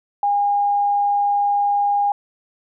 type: tone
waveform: sine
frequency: 813 Hz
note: G#5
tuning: 37 cents flat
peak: -15 dBFS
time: 0.23-2.12 s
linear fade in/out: 2 ms
effects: none